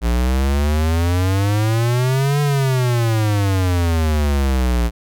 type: exponential two-way sweep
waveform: square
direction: up then down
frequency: 57 to 146.83 to 57 Hz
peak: -15 dBFS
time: 0.01-4.91 s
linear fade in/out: 50 ms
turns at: 2.41 s
effects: none